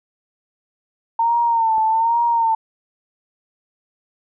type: tone with vibrato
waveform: sine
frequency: 910 Hz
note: A#5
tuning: 42 cents flat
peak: -14 dBFS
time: 1.19-2.55 s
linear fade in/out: 5 ms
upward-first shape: sine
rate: 1.2 Hz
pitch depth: 62 cents each way
type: click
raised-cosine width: 1 ms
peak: -23 dBFS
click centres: 1.781 s
effects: none

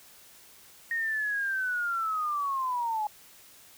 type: linear sweep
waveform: sine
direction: down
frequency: 1864.7 to 832 Hz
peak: -27 dBFS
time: 0.91-3.07 s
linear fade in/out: 2 ms
effects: white hiss -54 dBFS RMS until 3.77 s

